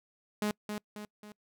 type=tone with echo; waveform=sawtooth; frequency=209.6 Hz; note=G#3; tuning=16 cents sharp; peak=-25 dBFS; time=0.42-0.51 s; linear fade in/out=2 ms; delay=270 ms; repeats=3; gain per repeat=-6 dB; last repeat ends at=1.32 s; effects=noise-tail reverb RT60 0.1 s tail -26 dB re dry